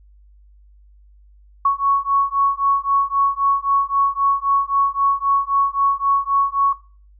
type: beating tone pair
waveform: sine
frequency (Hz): 1108.7 / 1112.5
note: C#6 / C#6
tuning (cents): 0 / +6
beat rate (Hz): 3.8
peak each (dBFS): -18 / -17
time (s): 1.65-6.73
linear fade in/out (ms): 5
effects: noise-tail reverb RT60 0.4 s tail -19 dB re dry + added 50 Hz sine -46 dBFS peak until 7.19 s